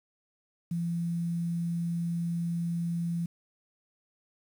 sine tone with quantisation, 170 Hz, F3, 46 cents flat, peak -28 dBFS, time 0.71-3.26 s, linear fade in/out 5 ms, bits 9, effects none

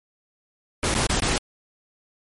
pink noise with dropouts, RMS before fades -22 dBFS, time 0.83-1.38 s, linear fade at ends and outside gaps 1 ms, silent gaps 0.942-0.95 / 1.067-1.096 / 1.202-1.221 s, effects MP3 48 kbps

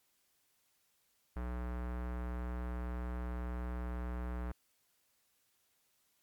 square tone with low-pass filter, 60.9 Hz, B1, 24 cents flat, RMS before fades -39 dBFS, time 1.36-4.52 s, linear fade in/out 5 ms, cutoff 1500 Hz, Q 1.4, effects white hiss -75 dBFS RMS until 6.22 s + MP3 96 kbps

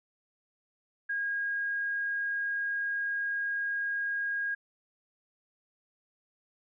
sine tone, 1632 Hz, G#6, 31 cents flat, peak -29 dBFS, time 1.09-4.55 s, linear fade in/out 10 ms, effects none

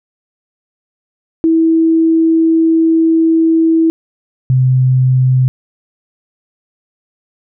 sine tone pair in turn, 325.5 / 128.95 Hz, E4 / C3, -22 / -25 cents, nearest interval octave + major third, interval 1603 cents, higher first, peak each -7 / -7 dBFS, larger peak neither, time 1.44-3.9 / 4.5-5.48 s, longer first, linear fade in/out 0 ms, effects none

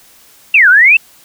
sine exponential two-way sweep, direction down then up, 2794 to 1403 to 2731 Hz, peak -3 dBFS, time 0.54-0.97 s, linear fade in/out 5 ms, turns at 0.69 s, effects white hiss -44 dBFS RMS until 1.24 s

